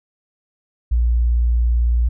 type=tone; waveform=sine; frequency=59 Hz; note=A#1; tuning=22 cents sharp; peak=-13 dBFS; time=0.91-2.09 s; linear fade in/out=10 ms; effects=none